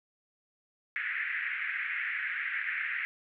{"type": "band-pass noise", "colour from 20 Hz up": "white", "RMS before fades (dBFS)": -34, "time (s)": [0.96, 3.05], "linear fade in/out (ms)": 0, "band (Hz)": [1600, 2200], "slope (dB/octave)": 48, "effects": []}